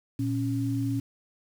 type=tone pair together; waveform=sine; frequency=116.54 / 276.1 Hz; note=A#2 / C#4; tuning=0 / -7 cents; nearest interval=octave + minor third; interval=1493 cents; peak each=-28 dBFS; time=0.19-1 s; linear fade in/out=5 ms; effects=8-bit